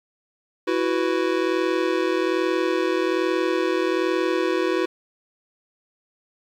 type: chord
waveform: square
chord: E suspended second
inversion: none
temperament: just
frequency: 329.6 / 370.8 / 494.4 Hz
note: E4 / F#4 / B4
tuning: 0 / +4 / +2 cents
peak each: -25 / -24 / -27 dBFS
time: 0.67-4.86 s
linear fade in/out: 10 ms
effects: low-pass 4000 Hz 12 dB/octave + 9-bit